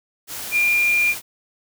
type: tone in noise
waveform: sine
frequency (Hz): 2400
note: D7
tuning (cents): +37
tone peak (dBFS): -15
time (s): 0.51-1.15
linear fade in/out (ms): 50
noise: white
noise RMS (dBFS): -31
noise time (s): 0.27-1.22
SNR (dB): +13
effects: none